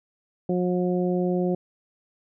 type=harmonic tone; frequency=180 Hz; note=F#3; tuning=47 cents flat; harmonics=1 / 2 / 3 / 4; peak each=-24 / -25 / -30 / -35 dBFS; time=0.49-1.55 s; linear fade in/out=5 ms; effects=none